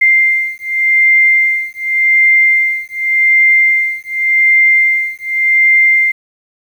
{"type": "beating tone pair", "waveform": "sine", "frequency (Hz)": [2096, 2096.87], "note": ["C7", "C7"], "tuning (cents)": [2, 3], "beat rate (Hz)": 0.87, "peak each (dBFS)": -11, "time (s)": [0.01, 6.12], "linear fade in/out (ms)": 10, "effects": ["7-bit"]}